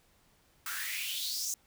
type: noise with high-pass filter sweep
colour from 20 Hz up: white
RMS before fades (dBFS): -36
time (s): 0.66-1.54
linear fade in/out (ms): 2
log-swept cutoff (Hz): 1300 to 6700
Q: 5.4
effects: pink hiss -67 dBFS RMS until 1.66 s